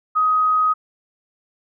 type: tone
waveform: sine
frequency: 1257 Hz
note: D#6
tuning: 17 cents sharp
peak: -14 dBFS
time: 0.15-0.74 s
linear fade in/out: 20 ms
effects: none